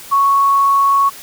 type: tone with vibrato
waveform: sine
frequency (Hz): 1108.7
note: C#6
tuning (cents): 0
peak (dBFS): -9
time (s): 0.11-1.1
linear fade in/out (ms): 20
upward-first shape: triangle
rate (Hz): 20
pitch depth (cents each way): 10
effects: white hiss -35 dBFS RMS until 1.22 s